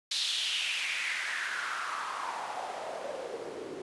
white noise with band-pass filter sweep, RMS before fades -35 dBFS, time 0.11-3.82 s, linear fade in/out 5 ms, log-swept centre 4000 to 350 Hz, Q 4, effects resampled to 24000 Hz

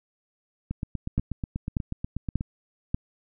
two click trains, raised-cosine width 5 ms, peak -12 / -17 dBFS, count 4 / 15, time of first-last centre 1.18-2.945 / 0.71-2.409 s, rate 1.7 / 8.24 Hz, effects none

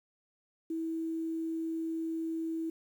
sine tone with quantisation, 325.2 Hz, E4, 23 cents flat, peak -32 dBFS, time 0.7-2.7 s, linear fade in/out 5 ms, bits 10, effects none

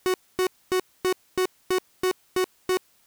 45% pulse tone bursts, 370 Hz, F#4, in tune, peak -20 dBFS, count 9, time 0.06-2.771 s, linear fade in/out 0 ms, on 79 ms, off 250 ms, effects white hiss -62 dBFS RMS until 3.06 s

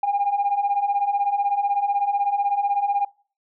sine beating tone pair, 796 / 812 Hz, G5 / G#5, +26 / -39 cents, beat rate 16 Hz, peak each -23 / -19 dBFS, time 0.03-3.05 s, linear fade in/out 5 ms, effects noise-tail reverb RT60 0.4 s tail -23 dB re dry + tanh soft clip ceiling -14 dBFS

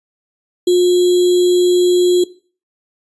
sine tone with sample-and-hold, 358 Hz, F4, 43 cents sharp, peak -8 dBFS, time 0.67-2.24 s, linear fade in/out 5 ms, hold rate 3675 Hz, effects noise-tail reverb RT60 0.4 s tail -19 dB re dry + resampled to 24000 Hz

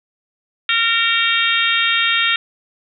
harmonic tone, 460 Hz, A#4, 23 cents flat, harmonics 3 / 4 / 5 / 6 / 7 / 8, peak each -21 / -21 / -21 / -21 / -21 / -21 dBFS, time 0.69-2.36 s, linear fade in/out 2 ms, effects none

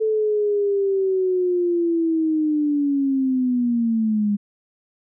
sine linear sweep, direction down, 440 to 202.6 Hz, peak -17 dBFS, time 0-4.37 s, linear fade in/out 20 ms, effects none

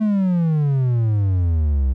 triangle exponential sweep, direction down, 220 to 63.2 Hz, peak -13 dBFS, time 0-1.94 s, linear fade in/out 20 ms, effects none

